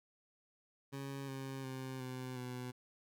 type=tone with pitch steps; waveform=20% pulse; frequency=137.6 / 134.38 / 131.23 / 128.16 / 125.16 Hz; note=C#3 / C3 / C3 / C3 / B2; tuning=-12 / +47 / +6 / -35 / +24 cents; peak=-37 dBFS; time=0.92-2.72 s; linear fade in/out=20 ms; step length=360 ms; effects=none